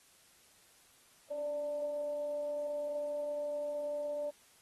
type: tone with frequency modulation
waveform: sine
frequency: 587.3 Hz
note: D5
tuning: in tune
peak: -34 dBFS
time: 1.3-4.31 s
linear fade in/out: 20 ms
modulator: 304 Hz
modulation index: 0.22
effects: white hiss -64 dBFS RMS until 4.61 s + AAC 32 kbps